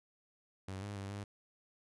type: tone with pitch steps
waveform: sawtooth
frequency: 95.6 / 102.1 / 98.5 / 101.4 Hz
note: G2 / G#2 / G2 / G#2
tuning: -43 / -29 / +9 / -41 cents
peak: -37 dBFS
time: 0.68-1.24 s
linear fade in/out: 5 ms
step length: 140 ms
effects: resampled to 24000 Hz